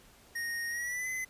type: tone with pitch glide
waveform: square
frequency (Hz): 1863 to 2032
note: A#6 to B6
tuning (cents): -2 to +49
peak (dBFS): -34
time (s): 0.35-1.25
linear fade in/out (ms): 10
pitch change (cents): +151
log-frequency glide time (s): 0.69-1.09
effects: pink hiss -59 dBFS RMS until 1.29 s + resampled to 32000 Hz